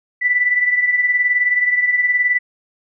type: beating tone pair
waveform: sine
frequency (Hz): 1975.5 / 1994.5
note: B6 / B6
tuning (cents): 0 / +17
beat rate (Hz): 19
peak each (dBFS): -14 / -21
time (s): 0.21-2.39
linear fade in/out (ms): 20
effects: none